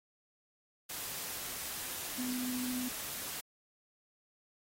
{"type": "tone in noise", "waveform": "sine", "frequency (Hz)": 251.2, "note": "B3", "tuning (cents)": 30, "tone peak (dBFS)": -35, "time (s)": [2.18, 2.89], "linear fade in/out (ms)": 10, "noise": "white", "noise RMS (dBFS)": -41, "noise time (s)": [0.89, 3.41], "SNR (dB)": 3, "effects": ["AAC 48 kbps"]}